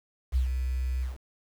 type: tone with ADSR envelope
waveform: sine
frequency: 63.8 Hz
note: C2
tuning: 43 cents flat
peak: -20 dBFS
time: 0.32-1.18 s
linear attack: 38 ms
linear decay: 110 ms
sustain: -6 dB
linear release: 160 ms
effects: 8-bit